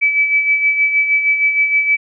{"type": "tone with tremolo", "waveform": "sine", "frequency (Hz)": 2300, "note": "D7", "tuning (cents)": -37, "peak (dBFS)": -9, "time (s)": [0.01, 1.97], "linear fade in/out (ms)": 20, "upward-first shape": "sine", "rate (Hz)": 6.4, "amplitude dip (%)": 55, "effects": []}